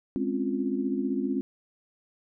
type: chord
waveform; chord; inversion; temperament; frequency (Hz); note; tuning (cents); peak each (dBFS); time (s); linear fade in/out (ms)
sine; Db major seventh; second; equal; 207.7 / 261.6 / 277.2 / 349.2; Ab3 / C4 / Db4 / F4; 0 / 0 / 0 / 0; -32 / -29 / -32 / -33; 0.16-1.41; 0
effects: none